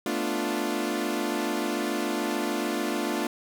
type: chord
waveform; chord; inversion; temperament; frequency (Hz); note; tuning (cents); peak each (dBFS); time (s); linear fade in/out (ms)
sawtooth; B half-diminished seventh; third; equal; 220 / 246.9 / 293.7 / 349.2; A3 / B3 / D4 / F4; 0 / 0 / 0 / 0; -29 / -30 / -27 / -27; 0.06-3.27; 2
effects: none